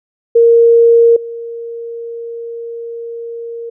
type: tone with level steps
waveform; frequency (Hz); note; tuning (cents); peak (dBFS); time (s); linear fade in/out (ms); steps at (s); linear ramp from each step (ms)
sine; 465.2; A#4; -4; -4 / -22; 0.35-3.7; 10; 1.16; 5
effects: none